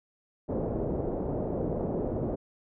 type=low-pass noise; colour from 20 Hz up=white; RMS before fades=-31 dBFS; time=0.48-2.36 s; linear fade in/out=20 ms; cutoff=560 Hz; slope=24 dB/octave; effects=none